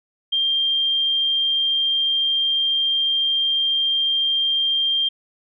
sine tone, 3187 Hz, G7, 28 cents sharp, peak -17 dBFS, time 0.32-5.09 s, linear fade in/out 10 ms, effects none

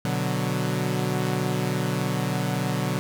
sawtooth chord, B minor, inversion none, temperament equal, 123.47 / 146.83 / 185 Hz, B2 / D3 / F#3, 0 / 0 / 0 cents, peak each -24 dBFS, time 0.05-2.99 s, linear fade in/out 0 ms, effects none

